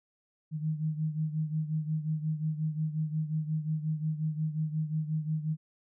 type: beating tone pair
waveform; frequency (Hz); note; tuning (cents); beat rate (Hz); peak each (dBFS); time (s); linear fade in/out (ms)
sine; 154.4 / 160; D#3 / D#3; -13 / +49; 5.6; -30 / -35; 0.51-5.57; 50
effects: none